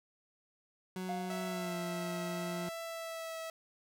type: tone with pitch glide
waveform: 30% pulse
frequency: 185 to 175.93 Hz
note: F#3 to F3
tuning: 0 to +13 cents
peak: -35 dBFS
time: 0.96-2.69 s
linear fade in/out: 2 ms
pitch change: -87 cents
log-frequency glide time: 1.45-1.77 s
type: tone with exponential decay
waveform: triangle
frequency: 710 Hz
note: F5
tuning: 28 cents sharp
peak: -33 dBFS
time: 1.09-1.88 s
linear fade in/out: 1 ms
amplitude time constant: 170 ms
type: tone with vibrato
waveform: sawtooth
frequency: 657 Hz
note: E5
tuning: 6 cents flat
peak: -36 dBFS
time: 1.3-3.5 s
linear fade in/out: 2 ms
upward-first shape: triangle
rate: 0.83 Hz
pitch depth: 19 cents each way
effects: none